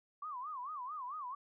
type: tone with vibrato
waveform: sine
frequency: 1108.7 Hz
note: C#6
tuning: in tune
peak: -40 dBFS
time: 0.22-1.35 s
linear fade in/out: 5 ms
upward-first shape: sine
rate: 4.5 Hz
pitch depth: 220 cents each way
effects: none